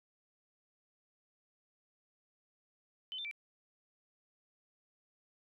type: tone with pitch steps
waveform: sine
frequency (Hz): 3047 / 3570 / 2332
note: G7 / A7 / D7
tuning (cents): -50 / +24 / -13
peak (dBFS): -39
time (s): 3.12-3.312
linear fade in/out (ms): 0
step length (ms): 64
effects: none